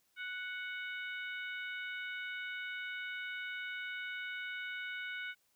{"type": "harmonic tone", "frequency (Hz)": 740, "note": "F#5", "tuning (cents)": 0, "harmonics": [2, 3, 4, 5], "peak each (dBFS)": [-41, -44, -50, -53], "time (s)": [0.16, 5.35], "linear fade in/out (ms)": 50, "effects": ["white hiss -75 dBFS RMS until 5.55 s"]}